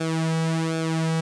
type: tone with flanger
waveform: sawtooth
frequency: 162.1 Hz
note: E3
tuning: 29 cents flat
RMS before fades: -24 dBFS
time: 0-1.21 s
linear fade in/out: 10 ms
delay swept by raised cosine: 1 to 2.9 ms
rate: 1.3 Hz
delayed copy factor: -0.75
effects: resampled to 22050 Hz + 10-bit